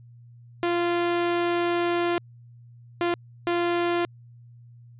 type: tone bursts at uneven times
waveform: sawtooth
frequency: 346.4 Hz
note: F4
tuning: 14 cents flat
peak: -18 dBFS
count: 3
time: 0.63-2.18 / 3.01-3.14 / 3.47-4.05 s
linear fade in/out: 0 ms
effects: added 119 Hz sine -46 dBFS peak until 4.99 s + resampled to 8000 Hz